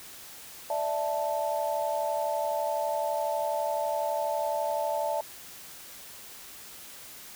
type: chord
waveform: sine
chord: D suspended second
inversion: none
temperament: equal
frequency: 587.3 / 659.3 / 880 Hz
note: D5 / E5 / A5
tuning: 0 / 0 / 0 cents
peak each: -31 dBFS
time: 0.7-5.21 s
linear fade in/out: 2 ms
effects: white hiss -46 dBFS RMS until 7.35 s